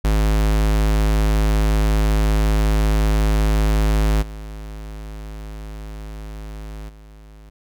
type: tone with level steps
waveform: square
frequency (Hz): 52.7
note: G#1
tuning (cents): +26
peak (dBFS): -15 / -31 / -41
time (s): 0.04-7.5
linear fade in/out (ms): 10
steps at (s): 4.21 / 6.88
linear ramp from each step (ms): 20
effects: none